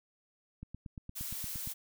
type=click train; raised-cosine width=5 ms; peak=-31 dBFS; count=10; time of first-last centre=0.63-1.674 s; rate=8.62 Hz
type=noise; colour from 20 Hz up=blue; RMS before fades=-40 dBFS; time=1.15-1.74 s; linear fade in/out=20 ms
effects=none